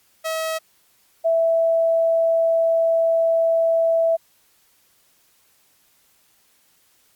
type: tone pair in turn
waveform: sawtooth / sine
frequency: 642 / 659.3 Hz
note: E5 / E5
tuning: -46 / 0 cents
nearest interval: unison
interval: 46 cents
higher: second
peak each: -19 / -15 dBFS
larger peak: second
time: 0.24-0.59 / 1.24-4.17 s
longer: second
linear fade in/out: 20 ms
effects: white hiss -60 dBFS RMS until 7.15 s + Opus 48 kbps